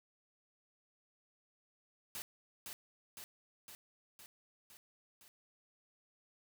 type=noise with echo; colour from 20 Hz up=white; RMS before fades=-44 dBFS; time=2.15-2.22 s; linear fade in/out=0 ms; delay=510 ms; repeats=6; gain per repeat=-3 dB; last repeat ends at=5.28 s; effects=none

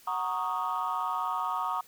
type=chord; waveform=sine; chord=D# minor seventh; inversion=first; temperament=equal; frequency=740 / 932.3 / 1108.7 / 1244.5 Hz; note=F#5 / A#5 / C#6 / D#6; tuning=0 / 0 / 0 / 0 cents; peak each=-35 / -32 / -33 / -32 dBFS; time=0.07-1.81 s; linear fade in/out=5 ms; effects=tanh soft clip ceiling -22 dBFS + white hiss -57 dBFS RMS until 1.87 s

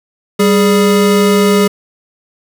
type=tone pair together; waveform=square; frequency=196 / 415.3 Hz; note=G3 / G#4; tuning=0 / 0 cents; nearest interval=octave + minor second; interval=1300 cents; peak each=-11 dBFS; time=0.39-1.68 s; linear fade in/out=10 ms; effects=none

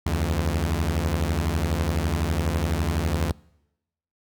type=beating tone pair; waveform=sawtooth; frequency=73.42 / 85.42 Hz; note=D2 / F2; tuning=0 / -38 cents; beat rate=12 Hz; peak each=-21 dBFS; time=0.06-3.32 s; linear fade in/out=5 ms; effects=noise-tail reverb RT60 0.9 s tail -25 dB re dry

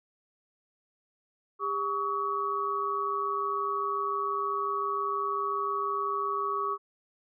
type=tone cluster; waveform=sine; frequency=401.7 / 1129 / 1276 Hz; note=G4 / C#6 / D#6; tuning=+42 / +31 / +43 cents; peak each=-35 / -29 / -35 dBFS; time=1.59-6.78 s; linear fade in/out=50 ms; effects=none

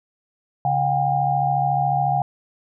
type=tone cluster; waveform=sine; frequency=140.6 / 723 / 797 Hz; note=C#3 / F#5 / G5; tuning=+25 / -40 / +28 cents; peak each=-24 / -21 / -21 dBFS; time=0.65-2.22 s; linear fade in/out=2 ms; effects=none

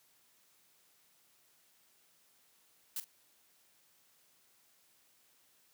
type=noise with echo; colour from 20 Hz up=blue; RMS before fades=-38 dBFS; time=2.96-3 s; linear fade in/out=2 ms; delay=43 ms; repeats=1; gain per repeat=-14 dB; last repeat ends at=3.043 s; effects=white hiss -69 dBFS RMS until 5.73 s + high-pass 100 Hz 12 dB/octave

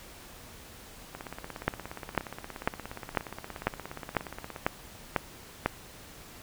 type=two click trains; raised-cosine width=0.5 ms; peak=-9 / -23 dBFS; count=9 / 59; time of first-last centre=1.68-5.66 / 1.15-4.562 s; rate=2.01 / 17 Hz; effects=pink hiss -49 dBFS RMS until 6.42 s

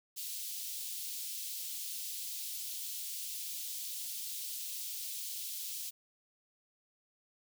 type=high-pass noise; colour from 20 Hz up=white; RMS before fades=-41 dBFS; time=0.16-5.91 s; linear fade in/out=20 ms; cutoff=3100 Hz; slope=24 dB/octave; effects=none

